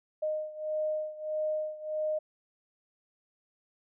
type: beating tone pair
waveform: sine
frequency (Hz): 616 / 617.6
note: D#5 / D#5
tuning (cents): -17 / -13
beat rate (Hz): 1.6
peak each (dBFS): -32 / -35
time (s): 0.22-2.19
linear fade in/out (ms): 10
effects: none